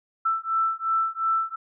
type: beating tone pair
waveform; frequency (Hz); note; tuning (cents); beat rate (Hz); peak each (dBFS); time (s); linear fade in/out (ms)
sine; 1327 / 1329.8; E6 / E6; +11 / +15; 2.8; -25 / -25; 0.25-1.56; 10
effects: none